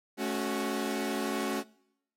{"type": "chord", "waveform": "sawtooth", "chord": "F# minor", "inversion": "first", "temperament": "equal with one note detuned", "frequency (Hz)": [216.5, 277.2, 370], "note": ["A3", "C#4", "F#4"], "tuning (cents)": [-28, 0, 0], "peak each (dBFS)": -30, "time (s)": [0.17, 1.64], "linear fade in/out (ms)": 50, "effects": ["noise-tail reverb RT60 0.8 s tail -23 dB re dry", "MP3 64 kbps"]}